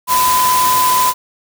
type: tone in noise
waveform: sine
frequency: 1007 Hz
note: B5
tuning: 33 cents sharp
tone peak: -11 dBFS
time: 0.07-1.14 s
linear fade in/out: 50 ms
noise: white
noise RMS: -18 dBFS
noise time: 0.07-1.14 s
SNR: +4 dB
effects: none